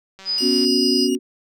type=click train; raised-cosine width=0.2 ms; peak=-24 dBFS; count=89; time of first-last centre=0.19-0.648 s; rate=192 Hz
type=tone; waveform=sine; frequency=4978 Hz; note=D#8; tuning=in tune; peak=-19 dBFS; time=0.25-1.09 s; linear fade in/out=50 ms
type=tone with tremolo; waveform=20% pulse; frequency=2861 Hz; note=F7; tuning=41 cents sharp; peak=-23 dBFS; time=0.38-1.15 s; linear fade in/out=0 ms; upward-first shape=triangle; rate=6.8 Hz; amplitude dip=25%
type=chord; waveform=sine; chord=B suspended second; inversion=none; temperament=equal; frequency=246.9 / 277.2 / 370 Hz; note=B3 / C#4 / F#4; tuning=0 / 0 / 0 cents; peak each=-21 dBFS; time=0.4-1.19 s; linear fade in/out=50 ms
effects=none